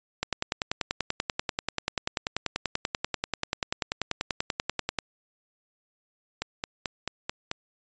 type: two click trains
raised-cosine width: 0.2 ms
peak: -12 / -9 dBFS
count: 6 / 50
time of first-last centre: 6.42-7.514 / 0.23-4.987 s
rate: 4.57 / 10.3 Hz
effects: resampled to 16000 Hz